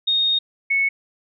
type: tone pair in turn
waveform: sine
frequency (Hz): 3709 / 2206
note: A#7 / C#7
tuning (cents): -9 / -9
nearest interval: major sixth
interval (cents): 900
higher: first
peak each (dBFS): -16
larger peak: neither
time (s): 0.07-0.39 / 0.7-0.89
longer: first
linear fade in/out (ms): 10
effects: none